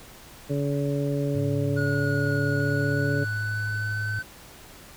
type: harmonic tone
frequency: 142.1 Hz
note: C#3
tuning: 43 cents sharp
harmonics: 1 / 2 / 3 / 4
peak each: -26 / -29 / -31 / -32 dBFS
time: 0.49-3.25 s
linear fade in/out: 20 ms
type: tone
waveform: sine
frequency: 106.5 Hz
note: G#2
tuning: 44 cents sharp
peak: -28 dBFS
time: 1.35-4.19 s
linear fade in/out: 0 ms
type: tone with pitch glide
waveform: triangle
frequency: 1450 to 1523.8 Hz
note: F#6 to G6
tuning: -35 to -49 cents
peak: -27 dBFS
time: 1.76-4.23 s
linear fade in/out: 20 ms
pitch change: +86 cents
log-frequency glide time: 2.5-4.12 s
effects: pink hiss -47 dBFS RMS until 4.96 s